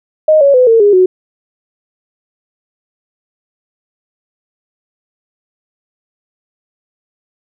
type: tone with pitch steps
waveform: sine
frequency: 621 / 559.7 / 504.4 / 454.6 / 409.7 / 369.2 Hz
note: D#5 / C#5 / B4 / A#4 / G#4 / F#4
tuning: -3 / +17 / +36 / -43 / -24 / -4 cents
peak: -4 dBFS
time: 0.28-1.06 s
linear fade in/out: 5 ms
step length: 130 ms
effects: none